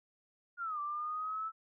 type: linear two-way sweep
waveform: sine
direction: down then up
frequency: 1438 to 1166 to 1321 Hz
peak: -35 dBFS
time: 0.57-1.52 s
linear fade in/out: 50 ms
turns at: 0.8 s
effects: none